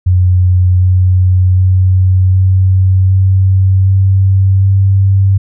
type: tone with pitch steps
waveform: sine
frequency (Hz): 91 / 92 / 93.02 / 94.05 / 95.08 / 96.13 / 97.19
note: F#2 / F#2 / F#2 / F#2 / F#2 / G2 / G2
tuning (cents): -28 / -9 / +10 / +29 / +48 / -33 / -14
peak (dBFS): -5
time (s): 0.06-5.38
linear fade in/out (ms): 10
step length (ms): 760
effects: none

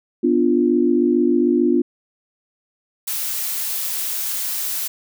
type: chord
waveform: sine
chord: B diminished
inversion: none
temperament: equal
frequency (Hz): 246.9 / 293.7 / 349.2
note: B3 / D4 / F4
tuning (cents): 0 / 0 / 0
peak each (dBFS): -18 / -19 / -17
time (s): 0.23-1.82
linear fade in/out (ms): 10
type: noise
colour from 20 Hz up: blue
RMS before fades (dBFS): -24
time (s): 3.07-4.88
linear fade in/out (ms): 10
effects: none

